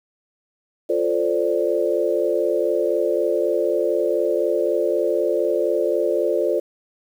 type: chord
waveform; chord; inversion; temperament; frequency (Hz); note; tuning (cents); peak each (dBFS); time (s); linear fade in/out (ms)
sine; D minor seventh; first; equal; 349.2 / 440 / 523.3 / 587.3; F4 / A4 / C5 / D5; 0 / 0 / 0 / 0; -23; 0.89-6.6; 10
effects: 8-bit